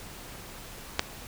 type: click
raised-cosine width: 0.2 ms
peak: -5 dBFS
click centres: 0.994 s
effects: pink hiss -44 dBFS RMS until 1.27 s